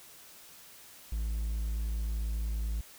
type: tone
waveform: triangle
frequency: 55 Hz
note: A1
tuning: in tune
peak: -28 dBFS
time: 1.12-2.81 s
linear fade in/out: 5 ms
effects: white hiss -53 dBFS RMS until 2.98 s